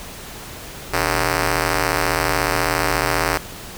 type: ring-modulated tone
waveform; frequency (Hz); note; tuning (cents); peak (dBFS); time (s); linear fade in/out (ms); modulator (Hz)
5% pulse; 170.8; F3; -38; -3; 0.93-3.38; 10; 219
effects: pink hiss -35 dBFS RMS until 3.77 s